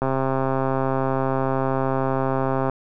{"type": "click train", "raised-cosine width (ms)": 1, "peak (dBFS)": -9, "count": 357, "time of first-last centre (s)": [0.02, 2.697], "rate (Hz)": 133, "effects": []}